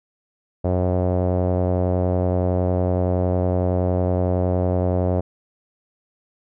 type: tone with low-pass filter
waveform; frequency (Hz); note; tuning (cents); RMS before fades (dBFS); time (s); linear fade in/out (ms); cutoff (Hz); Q
sawtooth; 90.8; F#2; -32; -20; 0.64-5.21; 10; 610; 3.1
effects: none